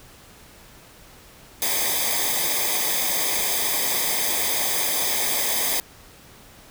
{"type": "noise with comb filter", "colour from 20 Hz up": "white", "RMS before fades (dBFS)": -23, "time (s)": [1.62, 5.8], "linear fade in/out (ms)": 0, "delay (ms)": 0.71, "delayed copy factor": -0.8, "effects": ["pink hiss -48 dBFS RMS until 6.7 s"]}